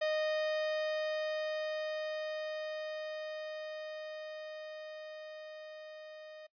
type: tone with level ramp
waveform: 45% pulse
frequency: 618 Hz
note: D#5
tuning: 12 cents flat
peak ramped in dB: -30 to -48 dBFS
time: 0.01-6.47 s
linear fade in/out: 10 ms
effects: noise-tail reverb RT60 0.1 s tail -22 dB re dry + resampled to 11025 Hz